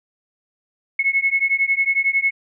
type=beating tone pair; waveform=sine; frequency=2184 / 2195 Hz; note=C#7 / C#7; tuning=-26 / -18 cents; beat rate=11 Hz; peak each=-19 dBFS; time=0.99-2.31 s; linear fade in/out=5 ms; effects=none